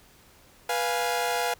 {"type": "chord", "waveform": "sawtooth", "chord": "F diminished", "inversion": "second", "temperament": "equal with one note detuned", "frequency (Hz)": [489.3, 698.5, 830.6], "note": ["Cb5", "F5", "Ab5"], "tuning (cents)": [-16, 0, 0], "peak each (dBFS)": [-26, -25, -26], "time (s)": [0.69, 1.54], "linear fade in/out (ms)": 5, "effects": ["pink hiss -56 dBFS RMS until 1.59 s"]}